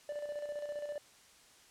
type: tone with tremolo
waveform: triangle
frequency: 587.3 Hz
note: D5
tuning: in tune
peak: -34 dBFS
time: 0.09-0.98 s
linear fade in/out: 2 ms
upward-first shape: square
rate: 15 Hz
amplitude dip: 50%
effects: white hiss -61 dBFS RMS until 1.7 s + low-pass 9000 Hz 12 dB/octave